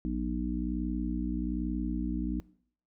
harmonic tone with a mistuned harmonic, 61.2 Hz, B1, 15 cents flat, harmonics 1 / 3 / 4 / 5, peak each -35 / -35 / -35 / -35 dBFS, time 0.05-2.4 s, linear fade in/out 0 ms, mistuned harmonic 1, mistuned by -110 cents, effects noise-tail reverb RT60 0.6 s tail -21 dB re dry

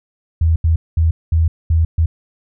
sine tone bursts at uneven times, 81.4 Hz, E2, 21 cents flat, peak -10 dBFS, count 6, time 0.41-0.56 / 0.64-0.76 / 0.97-1.11 / 1.32-1.48 / 1.7-1.85 / 1.98-2.06 s, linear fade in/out 5 ms, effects none

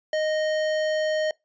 sine tone with tanh clipping, 620 Hz, D#5, 6 cents flat, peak -24 dBFS, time 0.13-1.31 s, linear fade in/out 2 ms, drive 18 dB, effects noise-tail reverb RT60 0.2 s tail -25 dB re dry + resampled to 16000 Hz

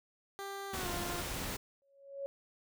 15% pulse tone with pitch glide, 395.2 to 350.1 Hz, G4 to F4, +14 to +4 cents, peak -34 dBFS, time 0.39-1.21 s, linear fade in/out 0 ms, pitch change -210 cents, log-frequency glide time 0.7-0.9 s
pink noise, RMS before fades -39 dBFS, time 0.73-1.57 s, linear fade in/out 10 ms
sine tone with exponential growth, 554.4 Hz, C#5, in tune, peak -34 dBFS, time 1.82-2.26 s, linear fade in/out 0 ms, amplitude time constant 95 ms
effects none

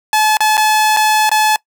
sawtooth tone with dropouts, 860 Hz, A5, 40 cents flat, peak -6 dBFS, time 0.13-1.56 s, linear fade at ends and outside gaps 1 ms, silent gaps 0.37-0.405 / 0.57-0.577 / 0.965-0.97 / 1.293-1.315 s, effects noise-tail reverb RT60 0.1 s tail -23 dB re dry

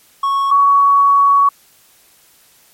triangle / sine tone pair in turn, 1105 / 1122.4 Hz, C#6 / C#6, -6 / +21 cents, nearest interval unison, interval 27 cents, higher second, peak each -11 / -7 dBFS, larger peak second, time 0.23-0.51 / 0.51-1.49 s, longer second, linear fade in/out 5 ms, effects white hiss -50 dBFS RMS until 2.73 s + MP3 64 kbps

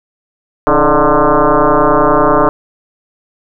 sine tone with frequency modulation, 311.1 Hz, D#4, in tune, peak -6 dBFS, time 0.67-2.49 s, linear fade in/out 0 ms, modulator 148 Hz, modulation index 6.7, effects none

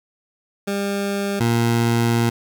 20% pulse tone pair in turn, 200 / 117.03 Hz, G3 / A#2, +35 / +7 cents, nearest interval major sixth, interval 928 cents, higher first, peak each -16 / -11 dBFS, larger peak second, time 0.67-1.4 / 1.4-2.3 s, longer second, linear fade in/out 10 ms, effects none

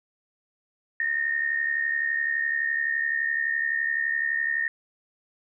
sine tone with amplitude modulation, 1836 Hz, A#6, 27 cents flat, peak -20 dBFS, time 1-4.68 s, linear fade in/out 2 ms, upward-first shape sine, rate 71.8 Hz, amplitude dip 70%, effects none

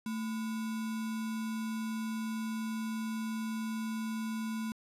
sine tone with sample-and-hold, 221.4 Hz, A3, 11 cents sharp, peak -33 dBFS, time 0.06-4.72 s, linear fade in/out 2 ms, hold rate 1225 Hz, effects resampled to 32000 Hz

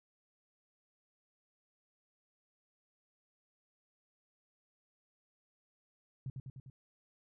sine tone with echo, 130.81 Hz, C3, in tune, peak -37 dBFS, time 6.26-6.3 s, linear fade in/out 2 ms, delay 100 ms, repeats 4, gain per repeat -3 dB, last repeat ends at 6.7 s, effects none

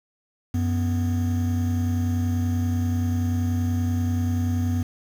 triangle tone pair together, 92.5 / 247.1 Hz, F#2 / B3, 0 / +1 cents, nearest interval octave + perfect fourth, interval 1701 cents, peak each -20 / -24 dBFS, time 0.54-4.83 s, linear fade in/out 5 ms, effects 7-bit

